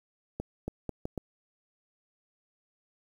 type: accelerating click train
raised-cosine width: 2 ms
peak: -20 dBFS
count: 5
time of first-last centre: 0.4-1.177 s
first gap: 280 ms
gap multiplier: 0.76
effects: 9-bit